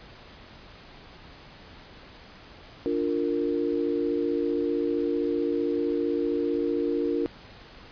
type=chord; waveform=sine; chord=Bb major; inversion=first; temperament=equal with one note detuned; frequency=293.7 / 349.2 / 461.9 Hz; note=D4 / F4 / Bb4; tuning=0 / 0 / -16 cents; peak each=-28 dBFS; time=2.86-7.26 s; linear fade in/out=0 ms; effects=pink hiss -48 dBFS RMS until 7.91 s + resampled to 11025 Hz